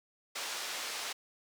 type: band-pass noise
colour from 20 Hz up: white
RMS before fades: -39 dBFS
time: 0.35-1.13 s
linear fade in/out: 10 ms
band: 480 to 5800 Hz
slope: 12 dB/octave
effects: none